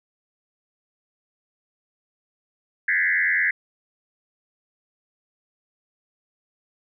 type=tone with frequency modulation; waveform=sine; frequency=1862 Hz; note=A#6; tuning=2 cents flat; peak=-18 dBFS; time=2.88-3.51 s; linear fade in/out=5 ms; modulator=89.7 Hz; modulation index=2.8; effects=none